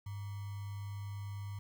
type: tone with sample-and-hold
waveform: sine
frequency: 100.5 Hz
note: G2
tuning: 44 cents sharp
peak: -39 dBFS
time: 0.06-1.59 s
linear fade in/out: 5 ms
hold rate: 1050 Hz
effects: none